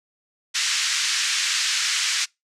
white band-pass noise, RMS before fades -23 dBFS, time 0.54-2.26 s, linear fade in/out 20 ms, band 1500 to 6900 Hz, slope 24 dB/octave, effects noise-tail reverb RT60 0.2 s tail -25 dB re dry + low-pass 11000 Hz 12 dB/octave

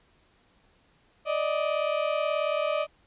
35% pulse tone pair together, 587.3 / 625.8 Hz, D5 / D#5, 0 / +10 cents, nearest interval minor second, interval 110 cents, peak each -26 dBFS, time 1.25-2.87 s, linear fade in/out 50 ms, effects pink hiss -64 dBFS RMS until 3.06 s + resampled to 8000 Hz

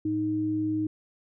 sine tone pair together, 109.99 / 311.1 Hz, A2 / D#4, 0 / 0 cents, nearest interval octave + tritone, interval 1800 cents, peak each -35 / -25 dBFS, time 0.05-0.87 s, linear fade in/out 5 ms, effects none

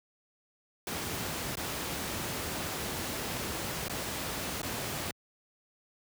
pink noise with dropouts, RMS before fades -35 dBFS, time 0.87-5.11 s, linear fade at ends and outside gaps 2 ms, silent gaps 1.555-1.57 / 3.883-3.896 / 4.618-4.63 s, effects high-pass 80 Hz 12 dB/octave

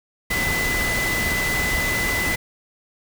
sine tone in noise, 2008 Hz, B6, 28 cents sharp, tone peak -22 dBFS, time 0.3-2.36 s, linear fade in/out 10 ms, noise pink, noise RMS -25 dBFS, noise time 0.3-2.36 s, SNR 0 dB, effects none

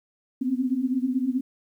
sine tone cluster, 247.7 / 263.5 / 272.7 Hz, B3 / C4 / C#4, +5 / +12 / -28 cents, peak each -26 / -25 / -33 dBFS, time 0.41-1.41 s, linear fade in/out 10 ms, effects 10-bit

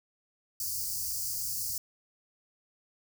white band-stop noise, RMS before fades -34 dBFS, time 0.6-1.78 s, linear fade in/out 2 ms, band 140 to 4500 Hz, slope 96 dB/octave, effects none

